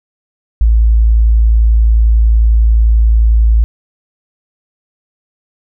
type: tone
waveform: sine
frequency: 55.6 Hz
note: A1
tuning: 19 cents sharp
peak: -5 dBFS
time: 0.61-3.64 s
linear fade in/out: 0 ms
effects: none